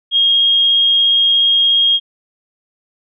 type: tone with vibrato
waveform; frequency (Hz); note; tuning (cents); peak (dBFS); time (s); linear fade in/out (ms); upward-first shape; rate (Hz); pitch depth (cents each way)
sine; 3253; G#7; -37; -9; 0.11-2; 50; triangle; 17; 9
effects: none